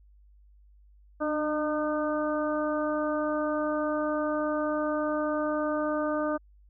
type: harmonic tone with a mistuned harmonic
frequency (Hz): 303.9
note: D#4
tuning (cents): -41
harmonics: 1 / 2 / 3 / 4 / 5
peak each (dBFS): -30 / -29 / -39 / -34 / -39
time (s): 1.2-6.38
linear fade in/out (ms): 20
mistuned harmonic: 1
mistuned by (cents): -25
effects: added 50 Hz sine -54 dBFS peak until 6.69 s